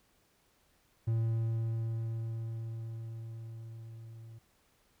triangle tone with level ramp, 113.5 Hz, A#2, 46 cents flat, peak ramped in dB -25 to -45 dBFS, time 1.07-4.39 s, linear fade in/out 10 ms, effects pink hiss -70 dBFS RMS until 5 s

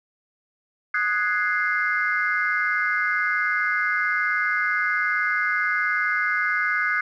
sine chord, Ab dominant seventh, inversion second, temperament equal, 1244.5 / 1480 / 1661.2 / 2093 Hz, Eb6 / Gb6 / Ab6 / C7, 0 / 0 / 0 / 0 cents, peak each -27 / -24 / -26 / -25 dBFS, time 0.94-7.01 s, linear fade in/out 5 ms, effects tanh soft clip ceiling -11 dBFS

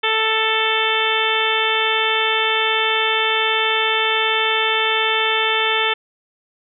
harmonic tone, 441.3 Hz, A4, 5 cents sharp, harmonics 1 / 2 / 3 / 4 / 5 / 6 / 7 / 8, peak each -24 / -24 / -24 / -24 / -24 / -24 / -24 / -24 dBFS, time 0.03-5.94 s, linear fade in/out 10 ms, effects none

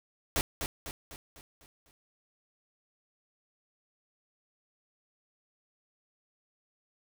pink noise with echo, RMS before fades -28 dBFS, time 0.36-0.41 s, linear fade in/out 0 ms, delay 250 ms, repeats 6, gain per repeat -6 dB, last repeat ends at 1.91 s, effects none

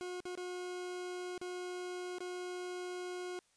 40% pulse tone with dropouts, 360.7 Hz, F#4, 44 cents flat, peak -39 dBFS, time 0.01-3.39 s, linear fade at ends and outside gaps 0 ms, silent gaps 0.204-0.254 / 0.353-0.375 / 1.378-1.414 / 2.184-2.205 s, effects white hiss -72 dBFS RMS until 3.56 s + resampled to 22050 Hz

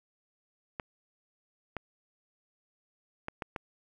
clicks, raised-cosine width 0.5 ms, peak -20 dBFS, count 5, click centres 0.798 / 1.767 / 3.284 / 3.422 / 3.562 s, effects 10-bit

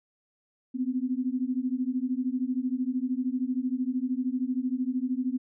sine beating tone pair, 248.6 / 261.6 Hz, B3 / C4, +12 / 0 cents, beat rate 13 Hz, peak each -29 / -29 dBFS, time 0.74-5.38 s, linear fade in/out 20 ms, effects none

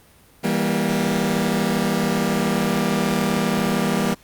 sawtooth chord, E diminished, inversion none, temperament just, 164.81 / 197.78 / 237.3 Hz, E3 / G3 / Bb3, 0 / +16 / +31 cents, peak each -21 / -18 / -19 dBFS, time 0.43-4.15 s, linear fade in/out 20 ms, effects pink hiss -52 dBFS RMS until 4.23 s + Opus 32 kbps

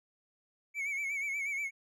triangle tone with vibrato, 2246 Hz, C#7, 22 cents sharp, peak -31 dBFS, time 0.74-1.71 s, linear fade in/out 50 ms, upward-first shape sine, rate 8.3 Hz, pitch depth 67 cents each way, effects none

